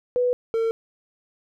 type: tone pair in turn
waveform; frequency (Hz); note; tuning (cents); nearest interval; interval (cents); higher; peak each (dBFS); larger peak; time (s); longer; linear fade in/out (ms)
sine / triangle; 493.9 / 453.3; B4 / A#4; 0 / -48; minor second; 148; first; -18; neither; 0.16-0.33 / 0.54-0.71; neither; 0
effects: none